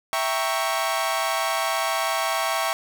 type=chord; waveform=sawtooth; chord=E diminished seventh; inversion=none; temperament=equal; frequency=659.3 / 784 / 932.3 / 1108.7 Hz; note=E5 / G5 / Bb5 / Db6; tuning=0 / 0 / 0 / 0 cents; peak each=-23 / -25 / -27 / -23 dBFS; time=0.13-2.73 s; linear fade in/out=0 ms; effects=none